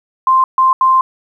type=tone bursts at uneven times; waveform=sine; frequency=1046.5 Hz; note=C6; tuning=in tune; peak=-7 dBFS; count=3; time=0.27-0.44 / 0.58-0.73 / 0.81-1.01 s; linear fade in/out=2 ms; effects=8-bit